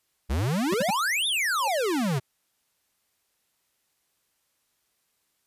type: exponential two-way sweep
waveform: square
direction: up then down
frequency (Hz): 60.2 to 3729 to 121.6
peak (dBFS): -24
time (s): 0.29-2.2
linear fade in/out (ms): 20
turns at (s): 1.27
type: tone bursts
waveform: square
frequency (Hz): 196.6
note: G3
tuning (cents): +5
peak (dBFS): -25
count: 3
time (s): 0.72-0.906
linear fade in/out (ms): 5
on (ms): 22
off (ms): 60
type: tone with exponential growth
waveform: sine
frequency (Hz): 544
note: C#5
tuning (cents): -33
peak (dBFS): -28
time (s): 1.56-1.68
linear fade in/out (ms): 5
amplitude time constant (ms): 25
effects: white hiss -73 dBFS RMS until 5.46 s + resampled to 32000 Hz